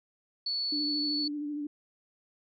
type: tone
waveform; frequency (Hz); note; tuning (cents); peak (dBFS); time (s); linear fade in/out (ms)
sine; 4435; C#8; 0; -29; 0.46-1.28; 5
type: tone with vibrato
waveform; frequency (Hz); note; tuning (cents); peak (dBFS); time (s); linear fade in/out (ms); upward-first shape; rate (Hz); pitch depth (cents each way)
sine; 294.4; D4; +4; -32; 0.72-1.67; 5; sine; 13; 30
effects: none